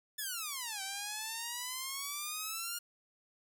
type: exponential two-way sweep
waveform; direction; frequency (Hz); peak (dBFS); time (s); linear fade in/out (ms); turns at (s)
5% pulse; down then up; 1760 to 767 to 1424; -26; 0.18-2.79; 10; 0.82
effects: none